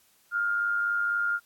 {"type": "tone with amplitude modulation", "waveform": "sine", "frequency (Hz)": 1407, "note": "F6", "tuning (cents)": 12, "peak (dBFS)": -22, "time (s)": [0.31, 1.4], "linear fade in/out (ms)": 50, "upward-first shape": "sine", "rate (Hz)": 104, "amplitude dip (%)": 45, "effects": ["white hiss -63 dBFS RMS until 1.45 s", "AAC 64 kbps"]}